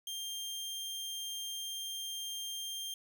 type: tone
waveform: sawtooth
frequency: 3189 Hz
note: G7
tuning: 29 cents sharp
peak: -35 dBFS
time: 0.07-2.94 s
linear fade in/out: 2 ms
effects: none